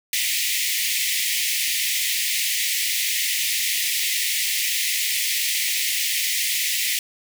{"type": "high-pass noise", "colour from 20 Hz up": "pink", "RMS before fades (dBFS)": -23, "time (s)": [0.13, 6.99], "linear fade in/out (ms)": 2, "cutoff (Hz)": 1900, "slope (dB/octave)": 96, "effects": []}